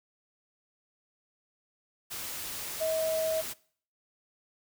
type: tone in noise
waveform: sine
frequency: 639 Hz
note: D#5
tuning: 46 cents sharp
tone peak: -27 dBFS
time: 2.8-3.42 s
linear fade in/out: 20 ms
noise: white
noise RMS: -38 dBFS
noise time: 2.1-3.54 s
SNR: +8 dB
effects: noise-tail reverb RT60 0.5 s tail -21 dB re dry